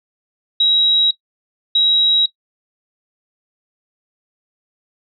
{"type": "tone pair in turn", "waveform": "sine", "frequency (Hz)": [3846, 3846], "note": ["B7", "B7"], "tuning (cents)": [-47, -47], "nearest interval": "unison", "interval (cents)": 0, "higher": "neither", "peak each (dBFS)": -10, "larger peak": "neither", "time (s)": [[0.6, 1.11], [1.75, 2.26]], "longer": "neither", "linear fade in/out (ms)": 5, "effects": ["noise-tail reverb RT60 0.1 s tail -18 dB re dry"]}